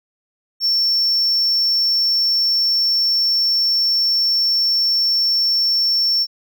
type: tone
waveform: triangle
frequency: 5430 Hz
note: F8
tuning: 50 cents flat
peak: -13 dBFS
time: 0.6-6.27 s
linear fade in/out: 50 ms
effects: none